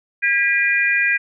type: tone cluster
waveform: sine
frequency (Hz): 1623 / 1958 / 2410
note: G#6 / B6 / D7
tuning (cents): -40 / -15 / +44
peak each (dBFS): -19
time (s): 0.22-1.18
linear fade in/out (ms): 20
effects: none